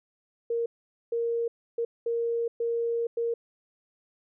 sine tone bursts at uneven times, 466.2 Hz, A#4, in tune, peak -25 dBFS, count 6, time 0.5-0.66 / 1.12-1.48 / 1.78-1.85 / 2.06-2.48 / 2.6-3.07 / 3.17-3.34 s, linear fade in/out 5 ms, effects none

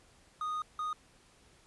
triangle tone bursts at uneven times, 1237 Hz, D#6, 10 cents flat, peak -31 dBFS, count 2, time 0.41-0.62 / 0.79-0.93 s, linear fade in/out 2 ms, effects pink hiss -63 dBFS RMS until 1.66 s + resampled to 24000 Hz

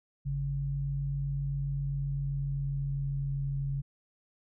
sine tone pair together, 46.25 / 138.59 Hz, F#1 / C#3, 0 / 0 cents, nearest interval octave + perfect fifth, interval 1900 cents, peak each -37 / -30 dBFS, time 0.25-3.82 s, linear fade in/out 20 ms, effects none

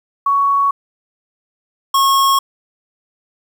sine / square tone pair in turn, 1117 / 1091.5 Hz, C#6 / C#6, +13 / -27 cents, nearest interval unison, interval 40 cents, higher first, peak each -11 dBFS, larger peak neither, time 0.26-0.71 / 1.94-2.39 s, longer neither, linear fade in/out 5 ms, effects 8-bit

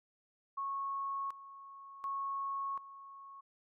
sine tone with tremolo, 1100 Hz, C#6, 14 cents flat, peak -35 dBFS, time 0.57-3.41 s, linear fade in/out 10 ms, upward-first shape square, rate 0.68 Hz, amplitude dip 80%, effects none

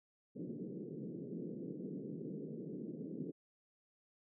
pink band-pass noise, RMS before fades -45 dBFS, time 0.35-3.32 s, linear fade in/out 20 ms, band 150 to 450 Hz, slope 48 dB/octave, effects none

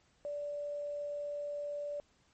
sine tone with quantisation, 582 Hz, D5, 16 cents flat, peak -36 dBFS, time 0.25-2 s, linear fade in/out 0 ms, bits 10, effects pink hiss -70 dBFS RMS until 2.33 s + MP3 32 kbps

